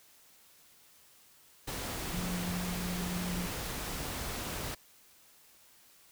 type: tone in noise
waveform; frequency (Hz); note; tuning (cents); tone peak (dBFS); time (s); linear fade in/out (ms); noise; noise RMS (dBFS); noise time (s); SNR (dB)
sine; 178.2; F3; +35; -35; 2.13-3.47; 10; pink; -38; 1.67-4.75; 0
effects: white hiss -61 dBFS RMS until 6.11 s